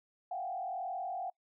sine tone with frequency modulation, 740 Hz, F#5, in tune, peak -35 dBFS, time 0.31-1.3 s, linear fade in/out 5 ms, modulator 41.4 Hz, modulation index 1.2, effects noise-tail reverb RT60 0.1 s tail -24 dB re dry

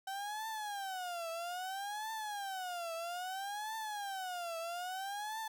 35% pulse tone with vibrato, 765 Hz, G5, 42 cents flat, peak -37 dBFS, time 0.07-5.48 s, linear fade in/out 5 ms, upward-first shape triangle, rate 0.61 Hz, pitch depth 270 cents each way, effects none

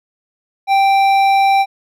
sine tone with hard clipping, 784 Hz, G5, in tune, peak -11 dBFS, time 0.67-1.66 s, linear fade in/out 50 ms, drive 10 dB, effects none

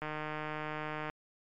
click train, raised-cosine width 0.5 ms, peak -23 dBFS, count 166, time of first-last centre 0.02-1.098 s, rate 153 Hz, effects MP3 96 kbps

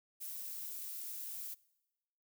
violet noise, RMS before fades -44 dBFS, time 0.2-1.55 s, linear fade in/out 20 ms, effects noise-tail reverb RT60 1.0 s tail -23 dB re dry

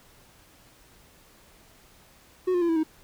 triangle tone with pitch steps, 367.8 / 353.8 / 340.4 / 327.5 / 315.1 Hz, F#4 / F4 / F4 / E4 / D#4, -10 / +23 / -44 / -11 / +22 cents, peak -19 dBFS, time 2.47-2.835 s, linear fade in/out 10 ms, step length 73 ms, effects pink hiss -56 dBFS RMS until 3.03 s

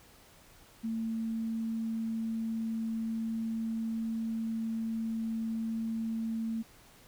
sine tone, 224.9 Hz, A3, 38 cents sharp, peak -31 dBFS, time 0.83-6.63 s, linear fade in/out 20 ms, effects pink hiss -58 dBFS RMS until 7.07 s

